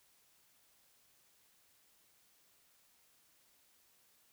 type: silence
effects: white hiss -70 dBFS RMS until 4.32 s